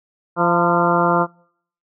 harmonic tone with a mistuned harmonic, 172.3 Hz, F3, 23 cents flat, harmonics 1 / 2 / 3 / 4 / 5 / 6 / 7 / 8, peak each -22 / -22 / -22 / -22 / -22 / -22 / -22 / -22 dBFS, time 0.36-1.27 s, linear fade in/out 50 ms, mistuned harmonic 5, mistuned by +59 cents, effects noise-tail reverb RT60 0.6 s tail -24 dB re dry

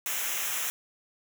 white noise with comb filter, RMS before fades -31 dBFS, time 0.06-0.7 s, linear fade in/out 0 ms, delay 0.22 ms, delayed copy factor -0.75, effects none

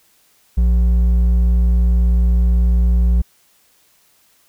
sine tone with hard clipping, 59.1 Hz, A#1, 24 cents sharp, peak -12 dBFS, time 0.57-3.22 s, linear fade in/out 10 ms, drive 5 dB, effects white hiss -56 dBFS RMS until 4.48 s

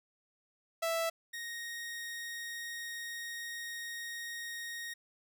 sawtooth tone pair in turn, 660 / 1866.8 Hz, E5 / A#6, +2 / +2 cents, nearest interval octave + tritone, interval 1800 cents, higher second, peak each -27 / -36 dBFS, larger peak first, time 0.82-1.1 / 1.33-4.94 s, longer second, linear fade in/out 10 ms, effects none

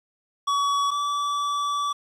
square tone pair in turn, 1132 / 1153.1 Hz, C#6 / D6, +36 / -32 cents, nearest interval unison, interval 32 cents, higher second, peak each -21 / -24 dBFS, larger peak first, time 0.47-0.91 / 0.91-1.93 s, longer second, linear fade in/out 10 ms, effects low-pass 6000 Hz 12 dB/octave + 9-bit

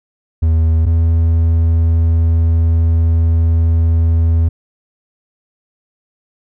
triangle tone pair in turn, 80.7 / 82.35 Hz, E2 / E2, -36 / -1 cents, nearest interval unison, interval 35 cents, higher second, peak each -7 dBFS, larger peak neither, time 0.42-0.86 / 0.86-4.49 s, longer second, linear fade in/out 10 ms, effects none

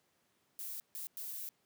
violet noise bursts at uneven times, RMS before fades -43 dBFS, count 3, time 0.59-0.8 / 0.95-1.07 / 1.17-1.49 s, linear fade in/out 0 ms, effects pink hiss -75 dBFS RMS until 1.65 s + high-pass 150 Hz 12 dB/octave

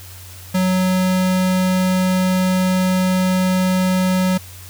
square tone, 185 Hz, F#3, in tune, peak -15 dBFS, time 0.54-4.38 s, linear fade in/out 10 ms, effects added 91 Hz sine -37 dBFS peak until 4.69 s + white hiss -40 dBFS RMS until 4.69 s

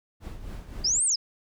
brown noise with tremolo, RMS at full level -35 dBFS, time 0.2-1.01 s, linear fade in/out 50 ms, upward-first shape triangle, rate 3.8 Hz, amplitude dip 65%
sine linear two-way sweep, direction up then down, 4752 to 9000 to 4752 Hz, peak -21 dBFS, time 0.84-1.16 s, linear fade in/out 10 ms, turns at 1.05 s
effects none

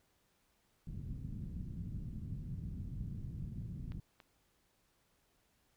white low-pass noise, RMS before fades -43 dBFS, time 0.87-4 s, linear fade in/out 2 ms, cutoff 180 Hz, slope 24 dB/octave
clicks, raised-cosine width 0.3 ms, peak -39 dBFS, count 2, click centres 3.92 / 4.202 s
effects pink hiss -75 dBFS RMS until 5.76 s

